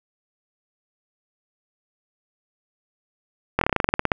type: slowing click train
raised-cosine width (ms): 0.5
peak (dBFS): -3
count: 14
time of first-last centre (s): 3.59-4.118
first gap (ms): 23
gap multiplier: 1.09
effects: none